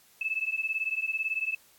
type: beating tone pair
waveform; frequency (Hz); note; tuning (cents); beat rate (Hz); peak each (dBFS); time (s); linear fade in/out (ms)
sine; 2606 / 2624; E7 / E7; -20 / -9; 18; -31; 0.21-1.55; 5
effects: white hiss -60 dBFS RMS until 1.78 s + AAC 64 kbps